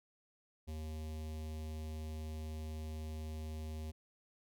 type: tone with notch filter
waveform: square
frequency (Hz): 78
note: D#2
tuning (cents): +5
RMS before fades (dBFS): -43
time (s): 0.67-3.92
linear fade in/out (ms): 20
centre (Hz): 1400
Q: 0.82
effects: none